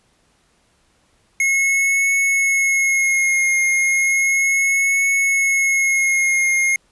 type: tone with vibrato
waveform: square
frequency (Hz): 2169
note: C#7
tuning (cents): -38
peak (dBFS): -15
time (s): 1.4-6.76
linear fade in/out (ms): 2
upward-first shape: triangle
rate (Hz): 0.34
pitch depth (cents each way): 28
effects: pink hiss -60 dBFS RMS until 6.91 s + resampled to 24000 Hz